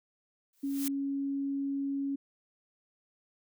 blue noise with exponential growth, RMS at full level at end -33 dBFS, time 0.53-0.88 s, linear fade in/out 2 ms, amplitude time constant 74 ms
sine tone, 277.2 Hz, C#4, in tune, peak -30 dBFS, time 0.63-2.16 s, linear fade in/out 10 ms
effects none

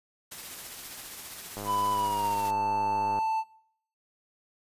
white noise with tremolo, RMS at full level -40 dBFS, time 0.31-2.51 s, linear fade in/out 10 ms, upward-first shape triangle, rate 15 Hz, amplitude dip 35%
click train, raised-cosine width 1 ms, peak -24 dBFS, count 166, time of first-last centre 1.57-3.188 s, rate 102 Hz
triangle tone with pitch glide, 998 to 884 Hz, B5 to A5, +18 to +8 cents, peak -24 dBFS, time 1.65-3.44 s, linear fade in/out 50 ms, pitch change -210 cents, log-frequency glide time 1.91-2.51 s
effects noise-tail reverb RT60 0.6 s tail -19 dB re dry + resampled to 32000 Hz

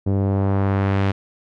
sawtooth tone with low-pass filter sweep, 98 Hz, G2, in tune, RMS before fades -19 dBFS, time 0.06-1.12 s, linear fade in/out 10 ms, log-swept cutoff 430 to 3100 Hz, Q 0.92, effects none

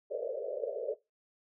pink band-pass noise, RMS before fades -36 dBFS, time 0.1-0.95 s, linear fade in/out 20 ms, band 420 to 620 Hz, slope 96 dB/octave, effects noise-tail reverb RT60 0.2 s tail -17 dB re dry

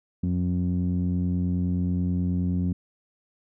sawtooth tone with low-pass filter, 89.4 Hz, F2, 41 cents sharp, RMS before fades -25 dBFS, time 0.23-2.73 s, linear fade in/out 5 ms, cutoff 220 Hz, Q 5.9, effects none

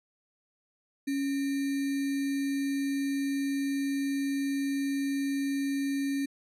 sine tone with sample-and-hold, 277.2 Hz, C#4, in tune, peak -27 dBFS, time 1.07-6.26 s, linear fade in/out 10 ms, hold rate 2100 Hz, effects resampled to 32000 Hz

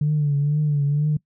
sine tone with vibrato, 146.83 Hz, D3, in tune, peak -16 dBFS, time 0.01-1.17 s, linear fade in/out 5 ms, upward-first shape triangle, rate 2.1 Hz, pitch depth 67 cents each way, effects noise-tail reverb RT60 0.1 s tail -23 dB re dry + tanh soft clip ceiling -13 dBFS

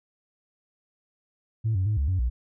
sine tone with pitch steps, 111.2 / 94 / 106.1 / 70.2 / 92.6 / 59.7 Hz, A2 / F#2 / G#2 / C#2 / F#2 / A#1, +19 / +28 / +38 / +22 / +2 / +42 cents, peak -20 dBFS, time 1.64-2.3 s, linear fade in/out 20 ms, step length 110 ms, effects tanh soft clip ceiling -19 dBFS

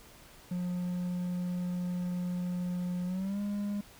triangle tone with pitch glide, 178.6 to 204 Hz, F3 to G#3, +39 to -31 cents, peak -29 dBFS, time 0.51-3.81 s, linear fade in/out 5 ms, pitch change +230 cents, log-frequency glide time 3.05-3.4 s, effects pink hiss -55 dBFS RMS until 3.99 s

